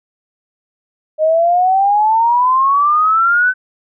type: exponential sweep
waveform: sine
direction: up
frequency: 615 to 1525 Hz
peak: -9 dBFS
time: 1.18-3.54 s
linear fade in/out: 50 ms
effects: none